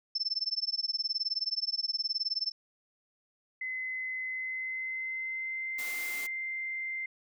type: tone with tremolo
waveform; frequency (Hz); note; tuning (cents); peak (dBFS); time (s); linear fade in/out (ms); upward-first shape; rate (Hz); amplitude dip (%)
sine; 5300; E8; +9; -26; 0.15-2.52; 5; sine; 19; 100
type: tone with pitch glide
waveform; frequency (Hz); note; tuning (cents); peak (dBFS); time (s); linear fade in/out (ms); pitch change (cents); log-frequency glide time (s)
sine; 2039 to 2087; C7 to C7; -45 to -5; -33; 3.61-7.06; 5; +40; 4.25-5.93
type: high-pass noise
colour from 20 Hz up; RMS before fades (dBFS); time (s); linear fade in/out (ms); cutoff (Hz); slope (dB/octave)
white; -42; 5.78-6.27; 10; 200; 96
effects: none